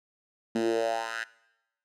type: tone with high-pass filter sweep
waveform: 10% pulse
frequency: 113.5 Hz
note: A#2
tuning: 46 cents flat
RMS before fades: -29 dBFS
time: 0.55-1.24 s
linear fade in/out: 5 ms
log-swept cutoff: 240 to 1700 Hz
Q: 4.2
effects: noise-tail reverb RT60 0.9 s tail -20 dB re dry + low-pass 8000 Hz 12 dB/octave